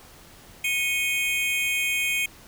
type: tone cluster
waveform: square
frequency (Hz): 2196 / 2492 / 3184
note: C#7 / D#7 / G7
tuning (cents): -17 / +2 / +26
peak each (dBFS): -28 / -26 / -32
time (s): 0.64-2.26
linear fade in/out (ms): 5
effects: pink hiss -49 dBFS RMS until 2.47 s